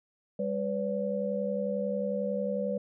sine tone cluster, 199.8 / 498.9 / 570 Hz, G3 / B4 / C#5, +33 / +17 / +48 cents, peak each -33 / -32 / -33 dBFS, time 0.39-2.78 s, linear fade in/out 5 ms, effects none

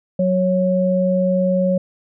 sine tone pair together, 185 / 551.3 Hz, F#3 / C#5, 0 / -10 cents, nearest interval octave + perfect fifth, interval 1890 cents, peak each -17 dBFS, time 0.19-1.78 s, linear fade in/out 5 ms, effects none

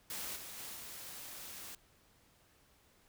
white noise with level steps, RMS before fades -42 / -48 / -46 / -48 dBFS, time 0.1-1.75 s, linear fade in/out 2 ms, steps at 0.35 / 0.57 / 0.74 s, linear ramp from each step 20 ms, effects pink hiss -68 dBFS RMS until 3.08 s

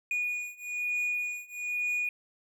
triangle beating tone pair, 2454 / 2455.1 Hz, D#7 / D#7, -25 / -24 cents, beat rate 1.1 Hz, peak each -32 / -31 dBFS, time 0.11-2.09 s, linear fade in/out 2 ms, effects none

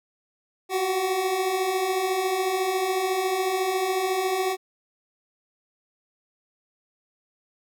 25% pulse beating tone pair, 363.9 / 377.9 Hz, F#4 / F#4, -29 / +37 cents, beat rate 14 Hz, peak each -27 / -20 dBFS, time 0.69-4.57 s, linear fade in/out 50 ms, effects none

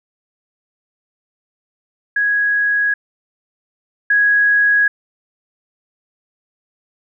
sine tone pair in turn, 1661.2 / 1661.2 Hz, G#6 / G#6, 0 / 0 cents, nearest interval unison, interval 0 cents, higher neither, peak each -13 / -10 dBFS, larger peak second, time 2.16-2.94 / 4.1-4.88 s, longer neither, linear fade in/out 5 ms, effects none

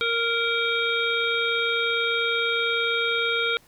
harmonic tone, 464.4 Hz, A#4, 7 cents flat, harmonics 1 / 3 / 5 / 7 / 8, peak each -28 / -26 / -27 / -30 / -30 dBFS, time 0.01-3.57 s, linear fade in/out 0 ms, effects pink hiss -56 dBFS RMS until 3.67 s

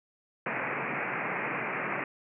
white band-pass noise, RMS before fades -33 dBFS, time 0.46-2.04 s, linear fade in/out 2 ms, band 120 to 2500 Hz, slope 96 dB/octave, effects none

